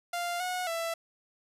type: tone with pitch steps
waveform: sawtooth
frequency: 697 / 729 / 665 Hz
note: F5 / F#5 / E5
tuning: -4 / -26 / +15 cents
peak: -27 dBFS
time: 0.13-0.94 s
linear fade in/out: 5 ms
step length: 270 ms
effects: resampled to 32000 Hz + 9-bit